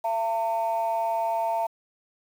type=tone pair together; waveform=sine; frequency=676 / 904.7 Hz; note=E5 / A5; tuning=+43 / +48 cents; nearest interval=perfect fourth; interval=505 cents; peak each=-25 dBFS; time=0.04-1.67 s; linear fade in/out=10 ms; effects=tanh soft clip ceiling -18 dBFS + 8-bit

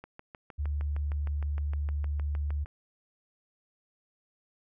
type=click train; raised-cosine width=0.5 ms; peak=-29 dBFS; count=18; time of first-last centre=0.04-2.659 s; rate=6.49 Hz
type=tone; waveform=sine; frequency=73 Hz; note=D2; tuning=10 cents flat; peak=-28 dBFS; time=0.58-2.65 s; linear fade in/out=20 ms
effects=none

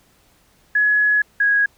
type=tone pair in turn; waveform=sine; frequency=1689 / 1654.2 Hz; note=G#6 / G#6; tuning=+29 / -7 cents; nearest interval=unison; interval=36 cents; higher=first; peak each=-13 dBFS; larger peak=neither; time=0.75-1.22 / 1.4-1.66 s; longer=first; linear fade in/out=5 ms; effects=pink hiss -57 dBFS RMS until 1.77 s

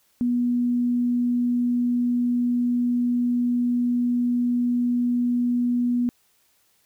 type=tone; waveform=sine; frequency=243.1 Hz; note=B3; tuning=27 cents flat; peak=-19 dBFS; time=0.21-6.09 s; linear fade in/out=0 ms; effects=white hiss -64 dBFS RMS until 6.85 s

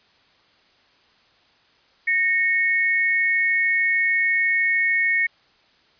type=tone pair together; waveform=sine; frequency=1853.6 / 2200 Hz; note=A#6 / C#7; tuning=-10 / -14 cents; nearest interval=minor third; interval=296 cents; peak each=-20 dBFS; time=2.07-5.27 s; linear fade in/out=10 ms; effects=white hiss -58 dBFS RMS until 5.99 s + resampled to 11025 Hz

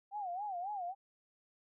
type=tone with vibrato; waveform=sine; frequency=765 Hz; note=G5; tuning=42 cents flat; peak=-37 dBFS; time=0.11-0.95 s; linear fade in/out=50 ms; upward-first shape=sine; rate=3.7 Hz; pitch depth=170 cents each way; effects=none

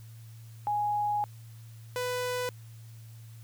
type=tone pair in turn; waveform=sine / sawtooth; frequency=830.6 / 497.2 Hz; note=G#5 / B4; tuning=0 / +12 cents; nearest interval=major sixth; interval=888 cents; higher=first; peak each=-26 dBFS; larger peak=neither; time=0.67-1.24 / 1.96-2.49 s; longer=first; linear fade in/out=0 ms; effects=added 113 Hz sine -45 dBFS peak until 3.43 s + white hiss -60 dBFS RMS until 3.43 s

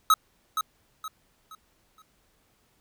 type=tone with echo; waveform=square; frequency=1280 Hz; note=D#6; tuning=49 cents sharp; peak=-16 dBFS; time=0.1-0.14 s; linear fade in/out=2 ms; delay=470 ms; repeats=4; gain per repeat=-9 dB; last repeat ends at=2.02 s; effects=pink hiss -67 dBFS RMS until 2.8 s

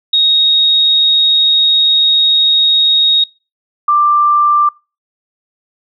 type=tone pair in turn; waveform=sine; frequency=3753 / 1182.1 Hz; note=A#7 / D6; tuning=+11 / +11 cents; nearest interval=octave + minor sixth; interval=2000 cents; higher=first; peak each=-7 dBFS; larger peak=neither; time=0.13-3.24 / 3.88-4.69 s; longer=first; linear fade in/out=5 ms; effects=noise-tail reverb RT60 0.3 s tail -24 dB re dry

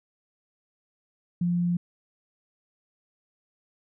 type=tone; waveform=sine; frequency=174.61 Hz; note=F3; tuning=in tune; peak=-22 dBFS; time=1.41-1.77 s; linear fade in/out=5 ms; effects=none

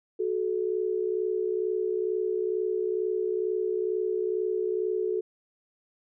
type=tone pair together; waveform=sine; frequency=370 / 432.2 Hz; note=F#4 / A4; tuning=0 / -31 cents; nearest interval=minor third; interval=269 cents; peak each=-28 dBFS; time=0.19-5.21 s; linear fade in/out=10 ms; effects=none

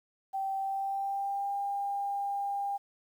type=tone with pitch glide; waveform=sine; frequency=777 to 801.2 Hz; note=G5 to G5; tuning=-16 to +38 cents; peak=-30 dBFS; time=0.33-2.78 s; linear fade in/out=20 ms; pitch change=+54 cents; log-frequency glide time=0.57-1.54 s; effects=10-bit

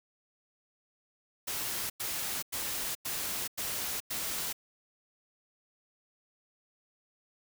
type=noise bursts; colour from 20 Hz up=white; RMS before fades=-35 dBFS; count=6; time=1.47-4.53 s; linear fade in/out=10 ms; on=430 ms; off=96 ms; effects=none

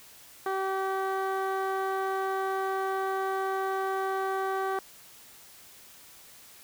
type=tone with low-pass filter; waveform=15% pulse; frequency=384.3 Hz; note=G4; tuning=34 cents flat; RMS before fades=-30 dBFS; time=0.46-4.79 s; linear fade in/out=2 ms; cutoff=1600 Hz; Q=0.77; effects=white hiss -52 dBFS RMS until 6.63 s

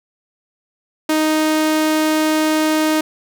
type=tone; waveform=sawtooth; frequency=311.1 Hz; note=D#4; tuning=in tune; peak=-10 dBFS; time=1.09-3.01 s; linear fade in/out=5 ms; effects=none

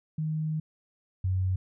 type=tone pair in turn; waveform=sine; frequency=156 / 93.29 Hz; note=D#3 / F#2; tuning=+5 / +15 cents; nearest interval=major sixth; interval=890 cents; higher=first; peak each=-27 / -24 dBFS; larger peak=second; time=0.18-0.6 / 1.24-1.56 s; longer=first; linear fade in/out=5 ms; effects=none

